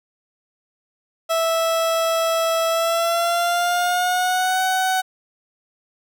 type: tone with pitch glide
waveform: 30% pulse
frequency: 657 to 750.3 Hz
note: E5 to F#5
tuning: -6 to +24 cents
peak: -15 dBFS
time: 1.29-5.02 s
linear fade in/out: 20 ms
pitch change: +230 cents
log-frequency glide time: 2.69-4.62 s
effects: none